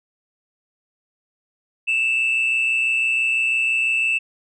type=tone pair together; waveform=sine; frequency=2637 / 2763 Hz; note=E7 / F7; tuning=0 / -19 cents; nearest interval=minor second; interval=81 cents; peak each=-16 / -24 dBFS; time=1.87-4.19 s; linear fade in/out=20 ms; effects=tanh soft clip ceiling -14 dBFS